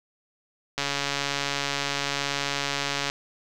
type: click train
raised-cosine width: 0.2 ms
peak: -9 dBFS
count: 328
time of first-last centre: 0.78-3.099 s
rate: 141 Hz
effects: none